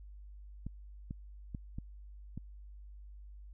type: clicks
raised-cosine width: 5 ms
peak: -28 dBFS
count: 5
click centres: 0.666 / 1.109 / 1.548 / 1.785 / 2.376 s
effects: added 50 Hz sine -48 dBFS peak until 3.53 s